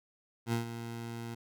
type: tone with ADSR envelope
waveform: 20% pulse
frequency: 116.54 Hz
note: A#2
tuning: in tune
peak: -23 dBFS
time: 0.46-1.35 s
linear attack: 67 ms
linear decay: 120 ms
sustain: -11 dB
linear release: 10 ms
effects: none